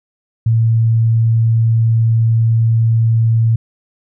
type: tone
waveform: sine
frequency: 113.7 Hz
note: A#2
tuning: 43 cents flat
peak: -9 dBFS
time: 0.46-3.56 s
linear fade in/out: 5 ms
effects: none